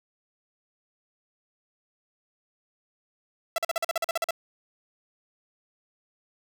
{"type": "tone bursts", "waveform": "sawtooth", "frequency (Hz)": 666, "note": "E5", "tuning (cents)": 18, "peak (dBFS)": -20, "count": 12, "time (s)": [3.56, 4.308], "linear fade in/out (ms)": 2, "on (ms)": 22, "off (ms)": 44, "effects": []}